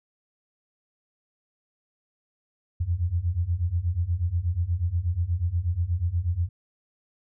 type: beating tone pair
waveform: sine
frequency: 82.41 / 90.71 Hz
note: E2 / F#2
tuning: 0 / -34 cents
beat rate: 8.3 Hz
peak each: -27 / -25 dBFS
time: 2.8-6.49 s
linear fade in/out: 10 ms
effects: none